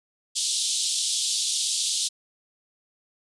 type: band-pass noise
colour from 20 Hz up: pink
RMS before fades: -26 dBFS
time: 0.35-2.09 s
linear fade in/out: 20 ms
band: 3300 to 10000 Hz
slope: 48 dB/octave
effects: resampled to 24000 Hz